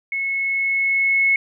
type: tone with level ramp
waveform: sine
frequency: 2189 Hz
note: C#7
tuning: 22 cents flat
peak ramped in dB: -21 to -13 dBFS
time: 0.12-1.36 s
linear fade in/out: 2 ms
effects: none